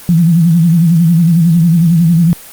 sine tone with vibrato, 167.6 Hz, E3, 29 cents sharp, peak -5 dBFS, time 0.09-2.33 s, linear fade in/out 0 ms, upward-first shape sine, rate 11 Hz, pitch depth 94 cents each way, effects white hiss -33 dBFS RMS until 2.52 s + Opus 24 kbps

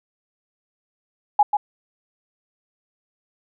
sine tone with echo, 830.6 Hz, G#5, in tune, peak -10 dBFS, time 1.39-1.43 s, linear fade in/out 5 ms, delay 140 ms, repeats 1, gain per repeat -6 dB, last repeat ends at 1.57 s, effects none

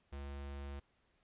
square tone with notch filter, 70.1 Hz, C#2, 20 cents sharp, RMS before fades -45 dBFS, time 0.12-0.8 s, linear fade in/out 10 ms, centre 150 Hz, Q 1.4, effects pink hiss -75 dBFS RMS until 1.23 s + resampled to 8000 Hz

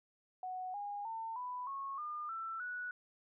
sine tone with pitch steps, 740 / 816.4 / 900.6 / 993.5 / 1096 / 1209.1 / 1333.9 / 1471.5 Hz, F#5 / G#5 / A5 / B5 / C#6 / D#6 / E6 / F#6, 0 / -30 / +40 / +10 / -20 / -50 / +20 / -10 cents, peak -39 dBFS, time 0.43-2.91 s, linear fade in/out 2 ms, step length 310 ms, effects none

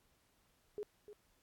sine tone with echo, 416.4 Hz, G#4, 5 cents sharp, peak -39 dBFS, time 0.78-0.83 s, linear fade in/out 0 ms, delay 300 ms, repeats 1, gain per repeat -11 dB, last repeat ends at 1.13 s, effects pink hiss -74 dBFS RMS until 1.42 s + AAC 64 kbps

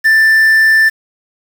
triangle tone with quantisation, 1772 Hz, A6, 12 cents sharp, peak -4 dBFS, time 0.04-0.9 s, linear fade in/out 20 ms, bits 5, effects none

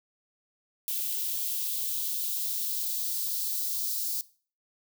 violet noise with high-pass filter sweep, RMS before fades -31 dBFS, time 0.88-4.21 s, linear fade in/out 0 ms, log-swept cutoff 3000 to 4500 Hz, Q 2.1, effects noise-tail reverb RT60 0.4 s tail -19 dB re dry

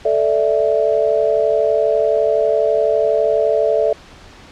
sine chord, A suspended fourth, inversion none, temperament equal, 440 / 587.3 / 659.3 Hz, A4 / D5 / E5, 0 / 0 / 0 cents, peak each -17 dBFS, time 0.05-3.93 s, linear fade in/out 5 ms, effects pink hiss -41 dBFS RMS until 4.51 s + low-pass 5000 Hz 12 dB/octave

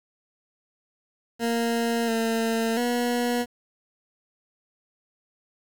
20% pulse tone with pitch steps, 232.5 / 226.8 / 241.7 Hz, A#3 / A#3 / B3, -4 / -47 / -37 cents, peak -18 dBFS, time 1.39-3.46 s, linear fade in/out 50 ms, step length 690 ms, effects 8-bit

